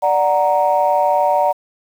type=chord; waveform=sine; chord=D augmented; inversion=none; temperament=equal; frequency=587.3 / 740 / 932.3 Hz; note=D5 / F#5 / A#5; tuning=0 / 0 / 0 cents; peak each=-16 dBFS; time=0.02-1.53 s; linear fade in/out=20 ms; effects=tanh soft clip ceiling -4 dBFS + 7-bit